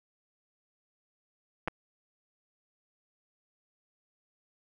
clicks, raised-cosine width 0.5 ms, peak -17 dBFS, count 2, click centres 1.676 / 1.682 s, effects none

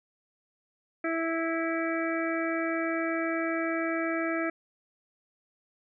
harmonic tone, 328.4 Hz, E4, 6 cents flat, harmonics 1 / 2 / 4 / 5 / 6 / 7, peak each -30 / -33 / -36 / -37 / -38 / -38 dBFS, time 1.04-4.5 s, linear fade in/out 5 ms, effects none

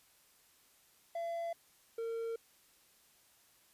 triangle tone pair in turn, 676 / 457.4 Hz, E5 / A#4, +43 / -33 cents, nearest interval perfect fifth, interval 676 cents, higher first, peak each -34 / -34 dBFS, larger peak neither, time 1.15-1.53 / 1.98-2.36 s, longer neither, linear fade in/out 5 ms, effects white hiss -67 dBFS RMS until 3.73 s + resampled to 32000 Hz

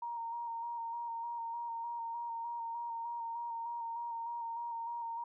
sine tone with vibrato, 932.3 Hz, A#5, in tune, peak -37 dBFS, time 0.02-5.24 s, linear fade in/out 5 ms, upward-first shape square, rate 3.3 Hz, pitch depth 20 cents each way, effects none

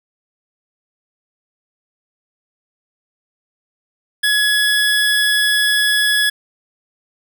25% pulse tone, 1689 Hz, G#6, 29 cents sharp, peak -9 dBFS, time 4.23-6.3 s, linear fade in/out 10 ms, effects none

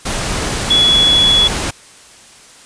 sine tone in noise, 3389 Hz, G#7, 34 cents sharp, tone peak -8 dBFS, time 0.7-1.48 s, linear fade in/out 10 ms, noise pink, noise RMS -19 dBFS, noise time 0.05-1.71 s, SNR +8 dB, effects white hiss -41 dBFS RMS until 2.65 s + resampled to 22050 Hz

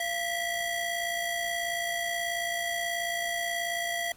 30% pulse ring-modulated tone, 1318.5 Hz, E6, in tune, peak -23 dBFS, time 0-4.12 s, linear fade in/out 2 ms, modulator 630 Hz, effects pink hiss -56 dBFS RMS until 4.16 s + MP3 64 kbps

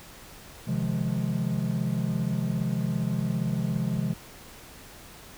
triangle chord, F minor seventh, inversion second, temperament just, 130.96 / 157.15 / 174.61 / 209.5 Hz, C3 / Eb3 / F3 / Ab3, +2 / +18 / 0 / +15 cents, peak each -28 / -30 / -28 / -29 dBFS, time 0.67-4.14 s, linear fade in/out 10 ms, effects pink hiss -47 dBFS RMS until 5.37 s

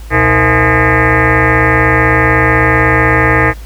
sine tone with frequency modulation, 846 Hz, G#5, 32 cents sharp, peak -6 dBFS, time 0.1-3.54 s, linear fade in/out 50 ms, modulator 194 Hz, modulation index 6.5, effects added 54 Hz sine -25 dBFS peak until 3.65 s + pink hiss -39 dBFS RMS until 3.65 s

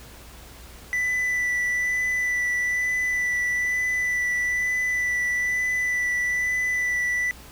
triangle tone with vibrato, 1982 Hz, B6, 6 cents sharp, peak -20 dBFS, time 0.93-7.31 s, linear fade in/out 0 ms, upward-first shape sine, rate 1.1 Hz, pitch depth 14 cents each way, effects added 60 Hz sine -47 dBFS peak until 7.51 s + pink hiss -46 dBFS RMS until 7.51 s

